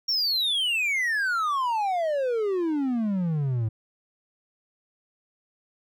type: exponential sweep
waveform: triangle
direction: down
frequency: 5610 to 106.7 Hz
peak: -21 dBFS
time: 0.08-3.69 s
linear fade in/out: 10 ms
effects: none